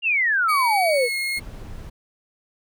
sine exponential sweep, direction down, 2858 to 460 Hz, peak -17 dBFS, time 0.02-1.09 s, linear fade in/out 50 ms
35% pulse tone with pitch glide, 2261 to 2153 Hz, C#7 to C7, +34 to +49 cents, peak -21 dBFS, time 0.48-1.4 s, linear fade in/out 20 ms, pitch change -85 cents, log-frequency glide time 0.89-1.16 s
brown noise, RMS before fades -36 dBFS, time 1.36-1.9 s, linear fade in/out 10 ms
effects none

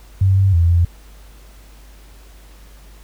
sine tone with pitch steps, 95.8 / 96.8 / 84.5 / 85.9 Hz, G2 / G2 / E2 / F2, -39 / -21 / +43 / -28 cents, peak -10 dBFS, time 0.21-0.85 s, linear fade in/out 5 ms, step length 160 ms, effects added 50 Hz sine -40 dBFS peak until 3.03 s + pink hiss -49 dBFS RMS until 3.03 s

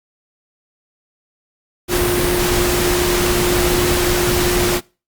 sine tone in noise, 355.6 Hz, F4, 31 cents sharp, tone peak -17 dBFS, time 1.88-4.81 s, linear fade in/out 50 ms, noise pink, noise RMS -18 dBFS, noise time 1.88-4.81 s, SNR -2 dB, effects noise-tail reverb RT60 0.3 s tail -22 dB re dry + Opus 48 kbps

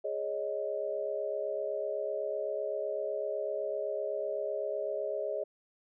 sine chord, Ab suspended fourth, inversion none, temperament equal, 415.3 / 554.4 / 622.3 Hz, Ab4 / Db5 / Eb5, 0 / 0 / 0 cents, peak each -37 / -36 / -35 dBFS, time 0.04-5.44 s, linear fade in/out 10 ms, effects none

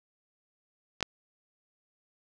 clicks, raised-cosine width 0.2 ms, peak -21 / -6 dBFS, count 2, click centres 1.007 / 1.027 s, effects none

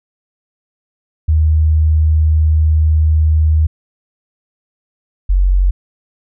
sine tone pair in turn, 78 / 46.27 Hz, D#2 / F#1, +5 / +1 cents, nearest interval major sixth, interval 904 cents, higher first, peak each -8 dBFS, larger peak neither, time 1.28-3.67 / 5.29-5.71 s, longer first, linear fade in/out 10 ms, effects none

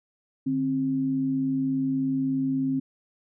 sine tone pair together, 149.18 / 265.8 Hz, D3 / C4, +27 / +27 cents, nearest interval minor seventh, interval 1000 cents, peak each -33 / -23 dBFS, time 0.46-2.8 s, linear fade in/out 10 ms, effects none

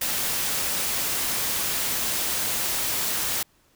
white noise, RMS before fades -26 dBFS, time 0.01-3.43 s, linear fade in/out 5 ms, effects pink hiss -62 dBFS RMS until 3.75 s

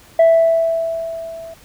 sine tone with level ramp, 659.3 Hz, E5, in tune, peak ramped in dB -4 to -31 dBFS, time 0.19-1.54 s, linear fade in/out 5 ms, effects tanh soft clip ceiling -6 dBFS + pink hiss -46 dBFS RMS until 1.64 s

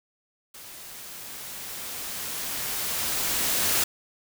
white noise with level ramp, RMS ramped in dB -44 to -23 dBFS, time 0.54-3.84 s, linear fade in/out 5 ms, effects none

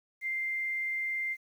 sine tone with quantisation, 2094 Hz, C7, 1 cent sharp, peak -30 dBFS, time 0.21-1.37 s, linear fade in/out 50 ms, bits 10, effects none

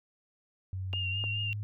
sine tone with pitch glide, 94.1 to 103.81 Hz, F#2 to G#2, +30 to 0 cents, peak -33 dBFS, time 0.73-1.63 s, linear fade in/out 0 ms, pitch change +170 cents, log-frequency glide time 1.1-1.23 s
sine tone with vibrato, 2794 Hz, F7, in tune, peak -32 dBFS, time 0.93-1.53 s, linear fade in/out 0 ms, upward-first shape triangle, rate 4.7 Hz, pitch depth 34 cents each way
clicks, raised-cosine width 1 ms, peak -28 dBFS, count 2, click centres 0.935 / 1.24 s
effects none

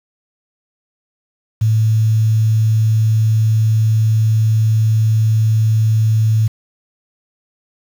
sine tone with quantisation, 110 Hz, A2, in tune, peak -10 dBFS, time 1.61-6.48 s, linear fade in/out 10 ms, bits 6, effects none

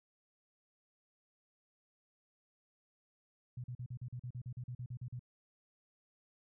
sine tone bursts, 123.47 Hz, B2, in tune, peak -40 dBFS, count 15, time 3.57-5.194 s, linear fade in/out 5 ms, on 70 ms, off 41 ms, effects none

